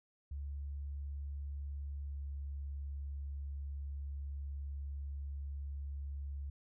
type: tone with pitch glide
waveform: sine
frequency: 70.8 to 70.27 Hz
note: C#2 to C#2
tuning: +37 to +24 cents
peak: -39 dBFS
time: 0.31-6.5 s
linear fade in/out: 5 ms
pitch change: -13 cents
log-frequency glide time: 2.06-2.15 s
effects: none